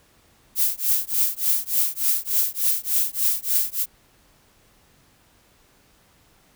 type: noise with tremolo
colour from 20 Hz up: violet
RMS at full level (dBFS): -18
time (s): 0.55-3.86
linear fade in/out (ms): 50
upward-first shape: triangle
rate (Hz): 3.4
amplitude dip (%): 100
effects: pink hiss -58 dBFS RMS until 6.55 s